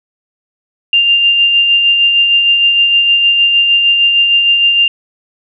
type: tone with tremolo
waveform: sine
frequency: 2794 Hz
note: F7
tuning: in tune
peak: -5 dBFS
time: 0.93-4.88 s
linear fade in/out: 2 ms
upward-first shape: sine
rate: 6.5 Hz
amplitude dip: 35%
effects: none